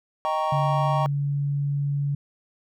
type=chord; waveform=triangle; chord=Eb dominant seventh; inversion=none; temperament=equal; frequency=622.3 / 784 / 932.3 / 1108.7 Hz; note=Eb5 / G5 / Bb5 / Db6; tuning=0 / 0 / 0 / 0 cents; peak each=-26 dBFS; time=0.25-1.06 s; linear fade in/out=0 ms
type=tone; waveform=sine; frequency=142.3 Hz; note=C#3; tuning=46 cents sharp; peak=-22 dBFS; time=0.52-2.15 s; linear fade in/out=5 ms
effects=none